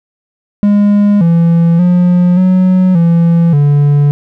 triangle tone with pitch steps, 204.8 / 168.1 / 177.9 / 184.9 / 168.5 / 144.6 Hz, G#3 / E3 / F3 / F#3 / E3 / D3, -24 / +34 / +32 / -1 / +38 / -27 cents, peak -3 dBFS, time 0.63-4.11 s, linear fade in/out 0 ms, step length 580 ms, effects none

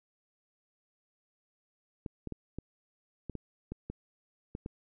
clicks, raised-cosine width 3 ms, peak -25 dBFS, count 10, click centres 2.062 / 2.273 / 2.323 / 2.586 / 3.297 / 3.353 / 3.72 / 3.9 / 4.551 / 4.661 s, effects none

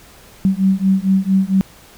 sine beating tone pair, 189.5 / 193.9 Hz, F#3 / G3, +42 / -19 cents, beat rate 4.4 Hz, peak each -15 / -15 dBFS, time 0.45-1.61 s, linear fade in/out 0 ms, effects pink hiss -44 dBFS RMS until 1.97 s

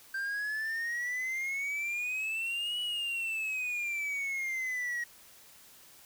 triangle exponential two-way sweep, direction up then down, 1568 to 2944 to 1892 Hz, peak -30 dBFS, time 0.14-5.04 s, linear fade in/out 5 ms, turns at 2.8 s, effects white hiss -56 dBFS RMS until 6.05 s

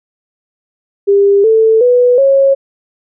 sine tone with pitch steps, 400 / 443.8 / 492.5 / 546.4 Hz, G4 / A4 / B4 / C#5, +35 / +15 / -5 / -25 cents, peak -5 dBFS, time 1.07-2.55 s, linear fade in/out 20 ms, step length 370 ms, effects none

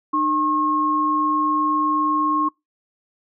sine tone pair together, 303.3 / 1080.8 Hz, D#4 / C#6, -44 / -44 cents, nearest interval octave + minor seventh, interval 2200 cents, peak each -23 / -18 dBFS, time 0.13-2.49 s, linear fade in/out 10 ms, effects noise-tail reverb RT60 0.2 s tail -25 dB re dry

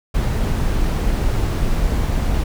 brown noise, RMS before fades -18 dBFS, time 0.14-2.44 s, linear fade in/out 10 ms, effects none

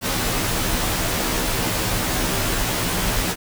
pink noise with comb filter, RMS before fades -22 dBFS, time 0.01-3.36 s, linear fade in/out 50 ms, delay 14 ms, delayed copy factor -0.75, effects none

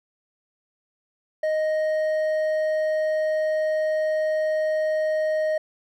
sine tone with hard clipping, 622.3 Hz, D#5, in tune, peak -22 dBFS, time 1.43-5.58 s, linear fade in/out 5 ms, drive 5 dB, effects none

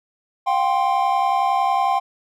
triangle chord, F suspended second, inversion none, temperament equal with one note detuned, 713.1 / 784 / 1046.5 Hz, F5 / G5 / C6, +36 / 0 / 0 cents, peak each -21 / -17 / -20 dBFS, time 0.46-2 s, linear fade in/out 20 ms, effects none

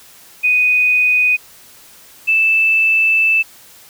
sine tone pair in turn, 2489 / 2639 Hz, D#7 / E7, 0 / +1 cents, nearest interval minor second, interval 101 cents, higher second, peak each -10 dBFS, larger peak neither, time 0.43-1.37 / 2.27-3.43 s, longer second, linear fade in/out 20 ms, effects white hiss -43 dBFS RMS until 3.89 s

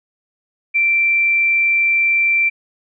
sine tone, 2349 Hz, D7, in tune, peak -12 dBFS, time 0.74-2.5 s, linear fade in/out 20 ms, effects none

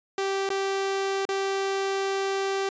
sawtooth tone with dropouts, 390 Hz, G4, 9 cents flat, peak -21 dBFS, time 0.18-2.69 s, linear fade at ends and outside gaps 2 ms, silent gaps 0.491-0.502 / 1.253-1.289 s, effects resampled to 16000 Hz

